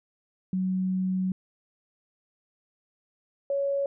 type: tone pair in turn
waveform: sine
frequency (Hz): 186.5 / 557.9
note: F#3 / C#5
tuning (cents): +14 / +11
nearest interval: octave + perfect fifth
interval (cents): 1897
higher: second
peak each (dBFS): -24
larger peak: neither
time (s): 0.53-1.32 / 3.5-3.86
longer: first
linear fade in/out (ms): 2
effects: none